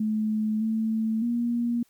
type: tone with pitch steps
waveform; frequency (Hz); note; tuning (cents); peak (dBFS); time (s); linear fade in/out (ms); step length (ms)
sine; 215.8 / 221.3 / 237.3; A3 / A3 / A#3; -33 / +10 / +31; -23; 0-1.83; 5; 610
effects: white hiss -65 dBFS RMS until 1.89 s